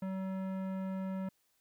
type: tone with tanh clipping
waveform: sine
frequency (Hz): 190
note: F#3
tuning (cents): +46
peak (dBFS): -37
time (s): 0.02-1.29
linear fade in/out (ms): 5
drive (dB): 16
effects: white hiss -75 dBFS RMS until 1.6 s